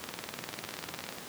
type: two click trains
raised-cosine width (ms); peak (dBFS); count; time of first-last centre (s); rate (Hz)
0.2; -18 / -23; 22 / 12; 0.04-1.09 / 0.53-1.185; 20 / 16.8
effects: pink hiss -44 dBFS RMS until 1.28 s + high-pass 150 Hz 12 dB/octave